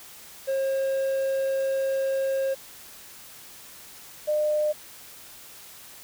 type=tone pair in turn; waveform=triangle / sine; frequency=538 / 603.9 Hz; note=C5 / D5; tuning=+48 / +48 cents; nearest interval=major second; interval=200 cents; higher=second; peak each=-21 dBFS; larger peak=neither; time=0.47-2.55 / 4.27-4.73 s; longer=first; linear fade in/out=20 ms; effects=white hiss -46 dBFS RMS until 6.03 s